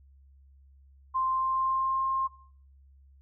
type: tone with pitch glide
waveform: sine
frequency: 1046.5 to 1062.9 Hz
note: C6 to C6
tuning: 0 to +27 cents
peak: -25 dBFS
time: 1.14-2.28 s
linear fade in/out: 20 ms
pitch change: +27 cents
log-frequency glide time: 1.31-2.05 s
effects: noise-tail reverb RT60 0.5 s tail -18 dB re dry + added 68 Hz sine -54 dBFS peak until 3.21 s